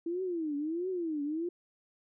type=tone with vibrato; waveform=sine; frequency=328.2 Hz; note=E4; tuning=8 cents flat; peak=-31 dBFS; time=0.06-1.49 s; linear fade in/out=5 ms; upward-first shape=triangle; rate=1.5 Hz; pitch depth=260 cents each way; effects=none